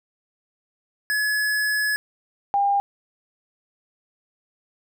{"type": "tone pair in turn", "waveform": ["square", "sine"], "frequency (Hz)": [1700, 802.3], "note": ["G#6", "G5"], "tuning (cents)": [40, 40], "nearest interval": "octave + minor second", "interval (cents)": 1300, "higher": "first", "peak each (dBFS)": [-21, -17], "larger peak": "second", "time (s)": [[1.1, 1.96], [2.54, 2.8]], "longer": "first", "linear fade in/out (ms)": 0, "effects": []}